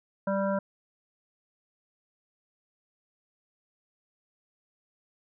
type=harmonic tone; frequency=196 Hz; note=G3; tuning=in tune; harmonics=1 / 3 / 5 / 7 / 8; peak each=-29 / -28 / -35 / -38 / -42 dBFS; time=0.27-0.59 s; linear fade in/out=5 ms; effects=none

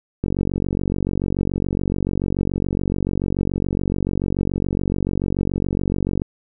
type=click train; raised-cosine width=3 ms; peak=-8 dBFS; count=282; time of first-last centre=0.24-6.219 s; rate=47 Hz; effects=none

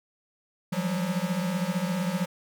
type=tone cluster; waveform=square; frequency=168.4 / 181.7 / 197 Hz; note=E3 / F#3 / G3; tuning=+37 / -31 / +9 cents; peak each=-33 / -29 / -34 dBFS; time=0.72-2.26 s; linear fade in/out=10 ms; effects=none

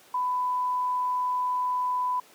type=tone; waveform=sine; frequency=998 Hz; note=B5; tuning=18 cents sharp; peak=-24 dBFS; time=0.14-2.2 s; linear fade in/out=5 ms; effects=pink hiss -54 dBFS RMS until 2.34 s + high-pass 300 Hz 12 dB/octave

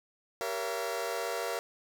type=chord; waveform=sawtooth; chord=G diminished seventh; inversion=none; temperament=just; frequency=392 / 470.4 / 564.5 / 677.4 Hz; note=G4 / Bb4 / Db5 / Fb5; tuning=0 / +16 / +31 / +47 cents; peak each=-37 / -32 / -35 / -33 dBFS; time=0.41-1.59 s; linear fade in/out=0 ms; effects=none

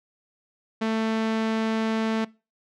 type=tone; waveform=sawtooth; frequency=221.9 Hz; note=A3; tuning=15 cents sharp; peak=-19 dBFS; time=0.81-2.25 s; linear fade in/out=10 ms; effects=noise-tail reverb RT60 0.3 s tail -22 dB re dry + low-pass 4000 Hz 12 dB/octave

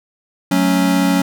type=chord; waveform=square; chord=F# minor; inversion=none; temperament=equal; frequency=185 / 220 / 277.2 Hz; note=F#3 / A3 / C#4; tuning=0 / 0 / 0 cents; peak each=-17 / -22 / -16 dBFS; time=0.51-1.22 s; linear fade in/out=5 ms; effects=none

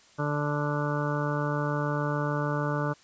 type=harmonic tone; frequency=146.83 Hz; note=D3; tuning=in tune; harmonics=1 / 2 / 3 / 4 / 6 / 7 / 8 / 9 / 10; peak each=-29 / -34 / -36 / -34 / -37 / -41 / -36 / -42 / -37 dBFS; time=0.18-2.94 s; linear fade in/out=20 ms; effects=white hiss -57 dBFS RMS until 3.03 s + resampled to 16000 Hz

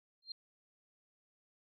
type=tone with exponential growth; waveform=sine; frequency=4186 Hz; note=C8; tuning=in tune; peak=-37 dBFS; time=0.22-0.32 s; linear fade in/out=5 ms; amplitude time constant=20 ms; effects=none

